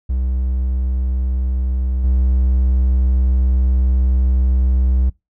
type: tone with level steps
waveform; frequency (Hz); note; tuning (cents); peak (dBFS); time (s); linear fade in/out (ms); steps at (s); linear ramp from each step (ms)
triangle; 63.7; C2; -46; -14 / -10; 0.09-5.1; 10; 2.04; 2
effects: noise-tail reverb RT60 0.2 s tail -23 dB re dry